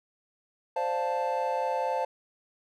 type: chord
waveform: triangle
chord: D minor seventh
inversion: third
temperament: equal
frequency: 523.3 / 587.3 / 698.5 / 880 Hz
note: C5 / D5 / F5 / A5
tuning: 0 / 0 / 0 / 0 cents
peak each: -29 / -34 / -32 / -28 dBFS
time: 0.76-2.05 s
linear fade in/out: 5 ms
effects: none